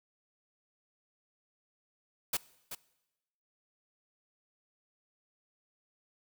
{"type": "noise with echo", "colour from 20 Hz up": "white", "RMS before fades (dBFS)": -31, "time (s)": [2.33, 2.37], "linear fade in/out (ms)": 5, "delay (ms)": 380, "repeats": 1, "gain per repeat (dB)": -10, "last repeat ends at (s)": 2.75, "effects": ["noise-tail reverb RT60 1.0 s tail -21 dB re dry"]}